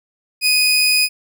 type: tone pair together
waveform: 40% pulse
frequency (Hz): 2494 / 4988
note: D#7 / D#8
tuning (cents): +3 / +3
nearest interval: octave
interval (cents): 1200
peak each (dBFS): -15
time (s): 0.41-1.09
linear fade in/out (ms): 50
effects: none